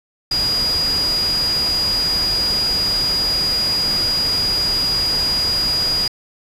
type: tone in noise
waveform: sine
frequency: 4880 Hz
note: D#8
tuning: 34 cents flat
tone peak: -16 dBFS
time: 0.31-6.08 s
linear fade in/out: 5 ms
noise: pink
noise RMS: -27 dBFS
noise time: 0.31-6.08 s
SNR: +8 dB
effects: resampled to 32000 Hz